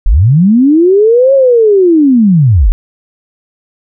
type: linear two-way sweep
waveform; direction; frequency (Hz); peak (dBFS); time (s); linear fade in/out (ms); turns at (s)
sine; up then down; 31 to 553 to 31; -3; 0.06-2.72; 0; 1.34
effects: none